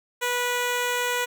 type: tone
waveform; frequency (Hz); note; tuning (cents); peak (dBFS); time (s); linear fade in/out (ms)
10% pulse; 489.5; B4; -15; -15; 0.21-1.26; 20
effects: none